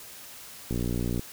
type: click train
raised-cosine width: 3 ms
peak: -17 dBFS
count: 30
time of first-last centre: 0.71-1.194 s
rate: 59.9 Hz
effects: white hiss -45 dBFS RMS until 1.32 s